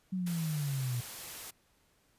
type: exponential sweep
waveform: sine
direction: down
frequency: 189.8 to 119.1 Hz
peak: -31 dBFS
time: 0.12-1.01 s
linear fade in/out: 10 ms
type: noise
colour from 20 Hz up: white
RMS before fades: -44 dBFS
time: 0.26-1.51 s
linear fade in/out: 10 ms
effects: pink hiss -70 dBFS RMS until 2.18 s + resampled to 32000 Hz